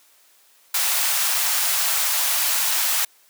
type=high-pass noise; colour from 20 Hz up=white; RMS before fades=-21 dBFS; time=0.74-3.05 s; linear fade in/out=5 ms; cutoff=680 Hz; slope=24 dB/octave; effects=white hiss -56 dBFS RMS until 3.29 s + high-pass 400 Hz 12 dB/octave